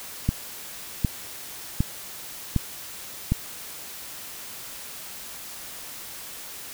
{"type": "click train", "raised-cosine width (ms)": 5, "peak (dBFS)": -8, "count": 5, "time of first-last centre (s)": [0.29, 3.32], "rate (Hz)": 1.32, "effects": ["white hiss -39 dBFS RMS until 6.73 s"]}